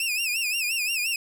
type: tone with vibrato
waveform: sawtooth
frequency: 2598 Hz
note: E7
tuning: 26 cents flat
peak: -21 dBFS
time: 0-1.16 s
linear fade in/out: 2 ms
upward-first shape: sine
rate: 5.7 Hz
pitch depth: 130 cents each way
effects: none